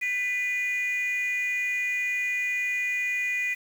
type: tone pair together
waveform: sine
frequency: 1992 / 2450 Hz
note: B6 / D#7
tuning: +14 / -27 cents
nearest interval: major third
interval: 359 cents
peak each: -26 dBFS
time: 0.01-3.55 s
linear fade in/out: 20 ms
effects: tanh soft clip ceiling -21 dBFS + 8-bit